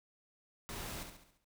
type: noise with echo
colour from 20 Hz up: pink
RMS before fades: -44 dBFS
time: 0.69-1.03 s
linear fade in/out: 0 ms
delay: 69 ms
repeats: 6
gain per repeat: -6 dB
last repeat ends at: 1.444 s
effects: noise-tail reverb RT60 0.1 s tail -22 dB re dry